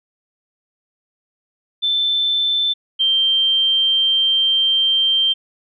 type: tone pair in turn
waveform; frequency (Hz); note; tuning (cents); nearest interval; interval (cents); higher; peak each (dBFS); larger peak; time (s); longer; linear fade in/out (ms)
sine; 3536 / 3150; A7 / G7; +8 / +8; major second; 200; first; -15 / -13; second; 1.82-2.74 / 2.99-5.34; second; 20
effects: none